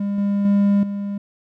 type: tone with level steps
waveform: triangle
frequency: 201.3 Hz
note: G3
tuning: 46 cents sharp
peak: -18 / -15 / -11 / -21 dBFS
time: 0-1.18 s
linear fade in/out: 5 ms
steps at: 0.18 / 0.45 / 0.83 s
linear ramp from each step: 2 ms
effects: none